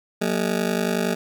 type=ring-modulated tone; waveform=20% pulse; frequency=207.7 Hz; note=G#3; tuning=in tune; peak=-13 dBFS; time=0.21-1.15 s; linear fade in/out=10 ms; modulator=25.3 Hz; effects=none